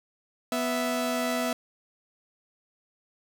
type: tone pair together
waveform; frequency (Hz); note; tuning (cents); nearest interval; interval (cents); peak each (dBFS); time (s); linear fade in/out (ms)
sawtooth; 247 / 659.3; B3 / E5; 0 / 0; octave + perfect fourth; 1700; -25; 0.52-1.53; 2
effects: none